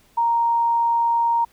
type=tone; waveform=sine; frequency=932.3 Hz; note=A#5; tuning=in tune; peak=-16 dBFS; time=0.17-1.45 s; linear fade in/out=10 ms; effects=pink hiss -57 dBFS RMS until 1.52 s